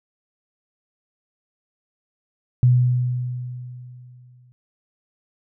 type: tone with exponential decay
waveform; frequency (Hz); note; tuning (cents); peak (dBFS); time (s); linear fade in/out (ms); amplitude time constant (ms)
sine; 124.3; B2; +12; -10; 2.63-4.52; 0; 410
effects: none